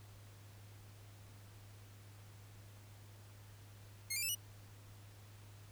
10% pulse tone with pitch steps, 2143 / 2378 / 2638 / 2927 Hz, C7 / D7 / E7 / F#7, +41 / +21 / +1 / -19 cents, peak -28 dBFS, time 4.1-4.352 s, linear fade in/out 10 ms, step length 63 ms, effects added 102 Hz sine -55 dBFS peak until 5.71 s + pink hiss -63 dBFS RMS until 5.71 s

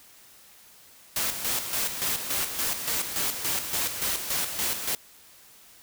white noise with tremolo, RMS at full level -27 dBFS, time 1.16-4.95 s, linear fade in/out 2 ms, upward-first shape square, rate 3.5 Hz, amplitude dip 55%, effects white hiss -53 dBFS RMS until 5.82 s

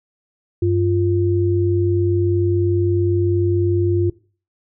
sine tone pair together, 97 / 348 Hz, G2 / F4, -18 / -6 cents, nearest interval octave + minor seventh, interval 2212 cents, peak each -17 dBFS, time 0.62-4.1 s, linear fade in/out 5 ms, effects noise-tail reverb RT60 0.4 s tail -21 dB re dry

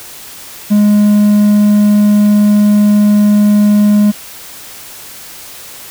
triangle tone, 207.7 Hz, G#3, in tune, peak -3 dBFS, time 0.7-4.12 s, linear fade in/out 20 ms, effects white hiss -31 dBFS RMS until 5.9 s

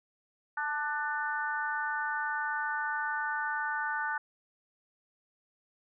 harmonic tone with a mistuned harmonic, 297.7 Hz, D4, 24 cents sharp, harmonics 3 / 4 / 5 / 6, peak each -35 / -39 / -33 / -39 dBFS, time 0.57-4.18 s, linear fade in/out 5 ms, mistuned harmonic 3, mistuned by -24 cents, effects none

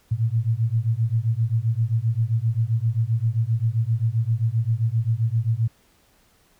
sine beating tone pair, 110 / 117.6 Hz, A2 / A#2, 0 / +16 cents, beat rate 7.6 Hz, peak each -22 dBFS, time 0.11-5.68 s, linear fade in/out 10 ms, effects pink hiss -60 dBFS RMS until 6.59 s

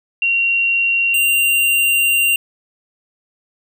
sine / square tone pair in turn, 2752 / 2774 Hz, F7 / F7, -26 / -12 cents, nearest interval unison, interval 14 cents, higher second, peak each -13 dBFS, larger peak neither, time 0.22-1.14 / 1.14-2.36 s, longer second, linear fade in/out 2 ms, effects none

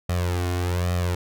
sawtooth tone with flanger, 88.7 Hz, F2, 27 cents sharp, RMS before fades -24 dBFS, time 0.09-1.15 s, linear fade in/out 5 ms, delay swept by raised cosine 1.6 to 2.8 ms, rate 1.2 Hz, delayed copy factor +0.75, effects none

